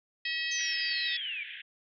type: harmonic tone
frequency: 642 Hz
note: E5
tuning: 46 cents flat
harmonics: 3 / 4 / 5 / 6 / 7 / 8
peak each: -34 / -36 / -38 / -40 / -41 / -42 dBFS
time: 0.25-1.17 s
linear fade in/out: 5 ms
type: linear sweep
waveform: sine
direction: down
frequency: 6272 to 2217 Hz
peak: -34 dBFS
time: 0.51-1.44 s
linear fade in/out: 10 ms
type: band-pass noise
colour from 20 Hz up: white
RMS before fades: -44 dBFS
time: 0.58-1.62 s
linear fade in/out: 10 ms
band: 1600 to 3400 Hz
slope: 96 dB/octave
effects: none